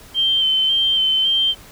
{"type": "tone with vibrato", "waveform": "sine", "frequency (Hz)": 3112, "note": "G7", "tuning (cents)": -13, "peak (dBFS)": -14, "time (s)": [0.14, 1.55], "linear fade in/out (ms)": 50, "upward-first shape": "square", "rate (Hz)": 1.8, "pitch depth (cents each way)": 20, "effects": ["pink hiss -43 dBFS RMS until 1.71 s"]}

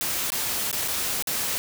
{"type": "noise with dropouts", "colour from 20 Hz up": "white", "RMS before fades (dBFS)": -27, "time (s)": [0.01, 1.58], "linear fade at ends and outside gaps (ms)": 0, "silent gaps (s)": [[0.303, 0.32], [0.714, 0.728], [0.877, 0.882], [1.224, 1.272]], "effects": []}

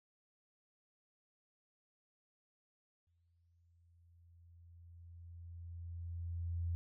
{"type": "tone with exponential growth", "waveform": "sine", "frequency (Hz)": 85.3, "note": "F2", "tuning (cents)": -40, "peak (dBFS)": -34, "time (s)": [3.07, 6.75], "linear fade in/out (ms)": 0, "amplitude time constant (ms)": 800, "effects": []}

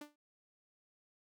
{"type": "tone with exponential decay", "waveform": "sawtooth", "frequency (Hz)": 295.6, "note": "D4", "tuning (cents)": 11, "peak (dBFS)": -39, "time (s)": [0.01, 0.16], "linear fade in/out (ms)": 5, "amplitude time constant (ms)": 31, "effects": []}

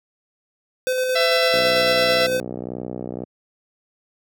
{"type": "tone with tremolo", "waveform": "square", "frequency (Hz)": 511, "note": "C5", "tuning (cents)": -41, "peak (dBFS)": -19, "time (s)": [0.87, 2.4], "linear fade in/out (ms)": 0, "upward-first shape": "square", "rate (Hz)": 9, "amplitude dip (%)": 25}
{"type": "harmonic tone", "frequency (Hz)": 667, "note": "E5", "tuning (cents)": 20, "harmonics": [1, 2, 3, 4, 5, 6, 7, 8], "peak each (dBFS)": [-22, -27, -25, -27, -29, -26, -32, -28], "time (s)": [1.15, 2.27], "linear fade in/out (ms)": 10}
{"type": "click train", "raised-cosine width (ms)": 2, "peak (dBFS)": -15, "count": 106, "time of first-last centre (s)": [1.54, 3.236], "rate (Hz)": 61.9}
{"effects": ["high-pass 150 Hz 12 dB/octave"]}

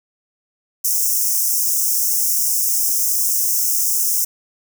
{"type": "high-pass noise", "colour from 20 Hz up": "white", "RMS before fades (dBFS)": -18, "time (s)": [0.84, 4.25], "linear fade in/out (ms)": 10, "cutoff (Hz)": 5300, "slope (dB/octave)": 96, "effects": []}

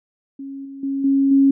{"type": "tone with level steps", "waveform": "sine", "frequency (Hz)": 274, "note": "C#4", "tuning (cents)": -20, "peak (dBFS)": [-29, -32, -20, -13, -10], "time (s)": [0.39, 1.51], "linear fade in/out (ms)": 5, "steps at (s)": [0.65, 0.83, 1.04, 1.31], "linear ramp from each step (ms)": 5, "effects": []}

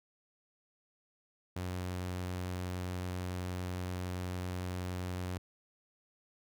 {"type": "tone", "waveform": "sawtooth", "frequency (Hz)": 90.7, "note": "F#2", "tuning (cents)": -34, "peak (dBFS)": -32, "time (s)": [1.56, 5.38], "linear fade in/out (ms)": 5, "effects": []}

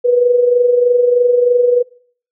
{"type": "tone with amplitude modulation", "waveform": "sine", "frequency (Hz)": 488.7, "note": "B4", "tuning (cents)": -18, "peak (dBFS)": -6, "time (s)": [0.04, 1.83], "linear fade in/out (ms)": 20, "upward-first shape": "sine", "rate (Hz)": 23.2, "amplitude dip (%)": 55, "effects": ["noise-tail reverb RT60 0.5 s tail -21 dB re dry"]}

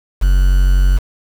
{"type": "tone with quantisation", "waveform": "triangle", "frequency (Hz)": 46.14, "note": "F#1", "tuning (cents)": -4, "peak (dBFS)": -6, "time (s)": [0.21, 0.99], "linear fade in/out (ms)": 20, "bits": 5, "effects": []}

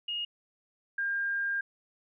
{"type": "tone pair in turn", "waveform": "sine", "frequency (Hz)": [2860, 1605.1], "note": ["F7", "G6"], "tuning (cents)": [41, 41], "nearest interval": "minor seventh", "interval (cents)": 1000, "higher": "first", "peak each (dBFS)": [-31, -28], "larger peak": "second", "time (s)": [[0.08, 0.25], [0.98, 1.61]], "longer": "second", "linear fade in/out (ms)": 5, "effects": []}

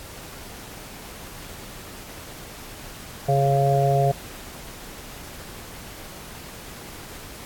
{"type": "harmonic tone", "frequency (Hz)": 138.59, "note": "C#3", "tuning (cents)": 0, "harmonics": [1, 3, 4, 5], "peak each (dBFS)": [-20, -25, -25, -21], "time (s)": [3.28, 4.12], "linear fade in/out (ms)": 10, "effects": ["pink hiss -40 dBFS RMS until 7.45 s", "AAC 64 kbps"]}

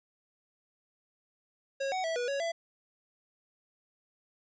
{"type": "tone with pitch steps", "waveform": "square", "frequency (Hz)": [546, 748, 654, 486.3, 557, 669], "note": ["C#5", "F#5", "E5", "B4", "C#5", "E5"], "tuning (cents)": [-26, 19, -14, -27, 8, 25], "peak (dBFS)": -31, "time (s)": [1.8, 2.52], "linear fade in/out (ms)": 10, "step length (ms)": 120, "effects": ["resampled to 16000 Hz"]}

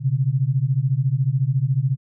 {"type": "beating tone pair", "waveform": "sine", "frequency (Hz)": [126.2, 140.2], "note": ["B2", "C#3"], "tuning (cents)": [38, 20], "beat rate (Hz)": 14, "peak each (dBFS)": -20, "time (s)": [0, 1.97], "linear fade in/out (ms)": 50, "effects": []}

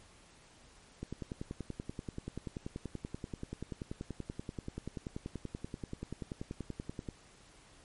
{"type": "click train", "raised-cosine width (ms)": 3, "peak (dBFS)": -26, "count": 64, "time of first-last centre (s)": [1.03, 7.088], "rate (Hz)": 10.4, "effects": ["pink hiss -60 dBFS RMS until 7.84 s", "MP3 48 kbps"]}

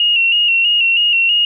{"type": "tone with vibrato", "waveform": "sine", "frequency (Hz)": 2794, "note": "F7", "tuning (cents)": 0, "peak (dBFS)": -10, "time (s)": [0, 1.45], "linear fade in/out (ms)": 2, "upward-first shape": "square", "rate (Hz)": 3.1, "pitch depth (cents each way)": 42, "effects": []}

